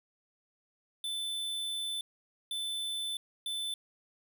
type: tone bursts at uneven times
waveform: square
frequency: 3520 Hz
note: A7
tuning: in tune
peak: -34 dBFS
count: 3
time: 1.04-2.01 / 2.51-3.17 / 3.46-3.74 s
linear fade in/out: 2 ms
effects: none